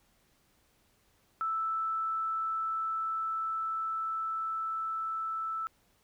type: tone with level ramp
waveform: sine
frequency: 1318.5 Hz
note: E6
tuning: in tune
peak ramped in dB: -29 to -32 dBFS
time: 1.41-5.67 s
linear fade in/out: 0 ms
effects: pink hiss -69 dBFS RMS until 6.03 s